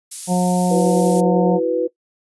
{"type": "high-pass noise", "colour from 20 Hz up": "pink", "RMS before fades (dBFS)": -28, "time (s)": [0.11, 1.21], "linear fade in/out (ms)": 10, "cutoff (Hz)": 10000, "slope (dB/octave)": 12}
{"type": "harmonic tone", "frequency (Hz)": 180, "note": "F#3", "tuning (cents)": -47, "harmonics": [1, 2, 3, 4, 5], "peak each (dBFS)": [-15, -27, -23, -23, -26], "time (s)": [0.27, 1.6], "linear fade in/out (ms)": 50}
{"type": "chord", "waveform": "sine", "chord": "E suspended second", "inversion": "none", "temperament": "equal", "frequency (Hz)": [329.6, 370, 493.9], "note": ["E4", "F#4", "B4"], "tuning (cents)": [0, 0, 0], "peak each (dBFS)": [-23, -22, -18], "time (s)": [0.7, 1.88], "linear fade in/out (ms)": 20}
{"effects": ["noise-tail reverb RT60 0.1 s tail -19 dB re dry", "resampled to 24000 Hz"]}